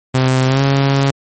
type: tone with pitch glide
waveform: sawtooth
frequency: 130 to 137.73 Hz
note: C3 to C#3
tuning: -11 to -11 cents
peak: -7 dBFS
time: 0.14-1.11 s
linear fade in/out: 10 ms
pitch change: +100 cents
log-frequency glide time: 0.47-0.61 s
effects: MP3 32 kbps